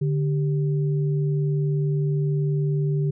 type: tone pair together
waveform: sine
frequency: 146.83 / 391.5 Hz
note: D3 / G4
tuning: 0 / -2 cents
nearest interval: octave + perfect fourth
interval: 1698 cents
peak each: -20 / -30 dBFS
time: 0.01-3.11 s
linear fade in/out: 10 ms
effects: none